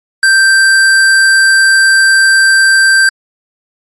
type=tone; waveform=square; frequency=1568 Hz; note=G6; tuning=in tune; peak=-5 dBFS; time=0.23-3.09 s; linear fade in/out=2 ms; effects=MP3 48 kbps